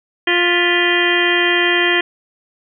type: harmonic tone with a mistuned harmonic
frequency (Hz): 350.3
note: F4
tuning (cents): +5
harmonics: 1 / 2 / 3 / 4 / 5 / 6 / 7 / 8 / 9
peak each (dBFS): -18 / -25 / -26 / -27 / -18 / -19 / -22 / -25 / -21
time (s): 0.27-2.01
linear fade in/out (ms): 5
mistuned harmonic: 6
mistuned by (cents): -100
effects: none